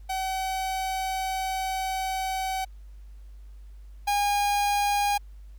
45% pulse tone pair in turn, 760 / 815.3 Hz, F#5 / G#5, +46 / -32 cents, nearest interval minor second, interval 122 cents, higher second, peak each -27 / -22 dBFS, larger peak second, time 0.09-2.65 / 4.07-5.18 s, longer first, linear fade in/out 10 ms, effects added 50 Hz sine -42 dBFS peak until 5.58 s + pink hiss -67 dBFS RMS until 5.58 s

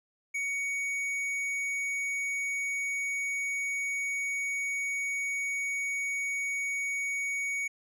triangle tone with hard clipping, 2240 Hz, C#7, 18 cents sharp, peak -31 dBFS, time 0.34-7.68 s, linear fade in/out 10 ms, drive 11 dB, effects none

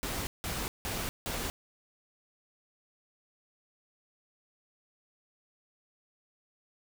pink noise bursts, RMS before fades -35 dBFS, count 4, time 0.03-1.5 s, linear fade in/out 0 ms, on 240 ms, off 170 ms, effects none

